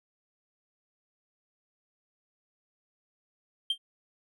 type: tone with exponential decay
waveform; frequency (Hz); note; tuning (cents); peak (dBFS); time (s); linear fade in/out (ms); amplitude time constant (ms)
triangle; 3167; G7; +17; -19; 3.7-3.78; 5; 16
effects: tanh soft clip ceiling -20 dBFS